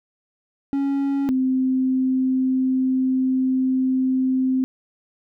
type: tone pair in turn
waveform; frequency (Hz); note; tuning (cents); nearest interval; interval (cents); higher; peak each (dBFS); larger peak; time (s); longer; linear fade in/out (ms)
triangle / sine; 277.2 / 259.9; C#4 / C4; 0 / -11; minor second; 111; first; -17; neither; 0.73-1.29 / 1.29-4.64; second; 0
effects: none